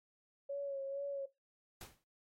sine tone with vibrato, 554.4 Hz, C#5, in tune, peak -37 dBFS, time 0.49-1.26 s, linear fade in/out 10 ms, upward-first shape sine, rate 2.2 Hz, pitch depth 33 cents each way
pink noise with exponential decay, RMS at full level -46 dBFS, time 1.81-2.04 s, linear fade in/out 2 ms, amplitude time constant 48 ms
effects noise-tail reverb RT60 0.2 s tail -19 dB re dry + MP3 64 kbps

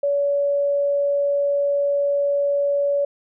sine tone, 568 Hz, C#5, 42 cents sharp, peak -17 dBFS, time 0.03-3.05 s, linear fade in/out 5 ms, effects none

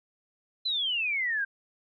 sine exponential sweep, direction down, 4100 to 1560 Hz, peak -26 dBFS, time 0.65-1.45 s, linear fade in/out 10 ms, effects none

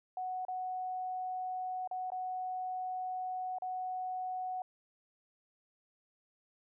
sine tone with dropouts, 740 Hz, F#5, in tune, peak -35 dBFS, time 0.17-4.62 s, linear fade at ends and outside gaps 2 ms, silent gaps 0.451-0.483 / 1.875-1.912 / 2.103-2.119 / 3.585-3.621 s, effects none

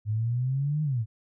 sine exponential two-way sweep, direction up then down, 103.83 to 155.56 to 103.83 Hz, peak -24 dBFS, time 0.05-1.06 s, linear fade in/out 50 ms, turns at 0.83 s, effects none

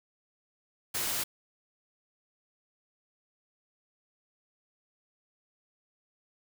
white noise, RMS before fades -32 dBFS, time 0.94-1.24 s, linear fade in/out 10 ms, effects none

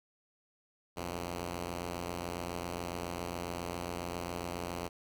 5% pulse tone pair together, 61.74 / 87.31 Hz, B1 / F2, 0 / 0 cents, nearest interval tritone, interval 600 cents, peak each -35 / -26 dBFS, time 0.96-4.89 s, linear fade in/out 20 ms, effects none

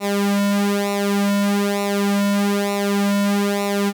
sawtooth tone with flanger, 201.6 Hz, G3, 49 cents sharp, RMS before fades -19 dBFS, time 0-3.93 s, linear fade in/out 50 ms, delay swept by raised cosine 0.62 to 2.52 ms, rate 1.1 Hz, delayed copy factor -0.8, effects none

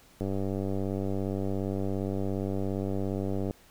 click train, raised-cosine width 2 ms, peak -19 dBFS, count 322, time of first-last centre 0.21-3.509 s, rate 97.3 Hz, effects pink hiss -58 dBFS RMS until 3.7 s

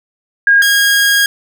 sine / sawtooth tone pair in turn, 1627 / 1633.4 Hz, G#6 / G#6, -36 / -29 cents, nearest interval unison, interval 7 cents, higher second, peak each -5 dBFS, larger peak neither, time 0.47-0.62 / 0.62-1.26 s, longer second, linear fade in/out 2 ms, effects none

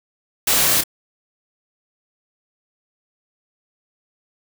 white noise with echo, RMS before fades -17 dBFS, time 0.47-0.81 s, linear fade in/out 5 ms, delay 28 ms, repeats 1, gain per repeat -8 dB, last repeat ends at 0.838 s, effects none

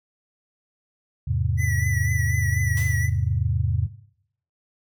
sine chord, E augmented, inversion none, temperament equal, 82.41 / 103.83 / 130.81 Hz, E2 / G#2 / B#2, 0 / 0 / 0 cents, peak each -25 dBFS, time 1.27-3.87 s, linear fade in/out 10 ms
square tone with vibrato, 1965 Hz, B6, 9 cents flat, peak -28 dBFS, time 1.57-3.1 s, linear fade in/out 50 ms, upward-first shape triangle, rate 4.1 Hz, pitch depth 55 cents each way
white noise with exponential decay, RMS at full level -35 dBFS, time 2.77-3.2 s, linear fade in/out 1 ms, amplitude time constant 92 ms
effects noise-tail reverb RT60 0.7 s tail -17 dB re dry

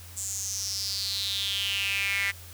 sawtooth tone with high-pass filter sweep, 198.2 Hz, G3, 19 cents sharp, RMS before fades -30 dBFS, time 0.16-2.32 s, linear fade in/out 20 ms, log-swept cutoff 7600 to 2000 Hz, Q 6.4, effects added 87 Hz sine -45 dBFS peak until 2.53 s + white hiss -48 dBFS RMS until 2.53 s

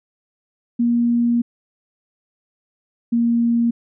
sine tone pair in turn, 237.1 / 234.4 Hz, A#3 / A#3, +30 / +10 cents, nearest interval unison, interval 20 cents, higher first, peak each -14 dBFS, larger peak neither, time 0.79-1.42 / 3.12-3.71 s, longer first, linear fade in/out 10 ms, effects none

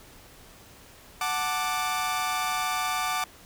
sawtooth chord, D major, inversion first, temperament equal with one note detuned, 740 / 880 / 1178.7 Hz, F#5 / A5 / D6, 0 / 0 / +6 cents, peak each -27 / -30 / -25 dBFS, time 1.21-3.24 s, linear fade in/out 2 ms, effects pink hiss -51 dBFS RMS until 3.45 s

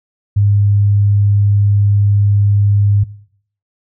sine tone, 101.8 Hz, G#2, 34 cents flat, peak -8 dBFS, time 0.36-3.04 s, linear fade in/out 10 ms, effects noise-tail reverb RT60 0.6 s tail -19 dB re dry

